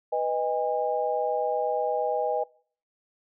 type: chord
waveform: sine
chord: G# minor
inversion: first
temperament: equal with one note detuned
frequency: 493.9 / 622.3 / 813 Hz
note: B4 / D#5 / G#5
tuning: 0 / 0 / -37 cents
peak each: -28 dBFS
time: 0.12-2.44 s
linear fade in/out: 10 ms
effects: noise-tail reverb RT60 0.5 s tail -24 dB re dry